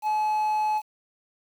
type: tone with quantisation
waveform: triangle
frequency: 855 Hz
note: A5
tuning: 50 cents flat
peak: -20 dBFS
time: 0.02-0.82 s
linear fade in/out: 50 ms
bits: 8
effects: none